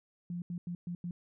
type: tone bursts at uneven times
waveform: sine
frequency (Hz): 174.61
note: F3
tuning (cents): 0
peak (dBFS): -35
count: 5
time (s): 0.3-0.42 / 0.5-0.58 / 0.67-0.75 / 0.87-0.95 / 1.04-1.11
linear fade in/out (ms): 2
effects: none